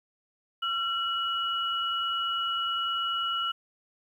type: tone pair together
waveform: sine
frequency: 1360.6 / 2925 Hz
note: F6 / F#7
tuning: -46 / -21 cents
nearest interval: octave + minor second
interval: 1325 cents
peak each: -29 / -30 dBFS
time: 0.62-3.52 s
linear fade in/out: 10 ms
effects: 10-bit